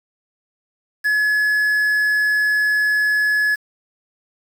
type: tone with quantisation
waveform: triangle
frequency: 1700 Hz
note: G#6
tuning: 40 cents sharp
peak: -13 dBFS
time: 1.04-3.56 s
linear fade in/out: 20 ms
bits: 6
effects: none